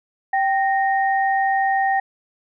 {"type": "tone pair together", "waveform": "sine", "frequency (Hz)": [779.1, 1853], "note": ["G5", "A#6"], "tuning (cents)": [-11, -11], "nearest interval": "octave + minor third", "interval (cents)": 1500, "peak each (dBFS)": [-17, -23], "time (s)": [0.33, 2], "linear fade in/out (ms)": 5, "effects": []}